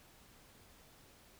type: silence
effects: pink hiss -62 dBFS RMS until 1.39 s